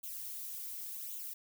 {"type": "noise with flanger", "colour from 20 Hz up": "violet", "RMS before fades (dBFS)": -43, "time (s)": [0.03, 1.34], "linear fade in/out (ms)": 10, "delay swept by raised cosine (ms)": [0.29, 3.39], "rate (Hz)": 0.9, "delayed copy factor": 0.7, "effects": []}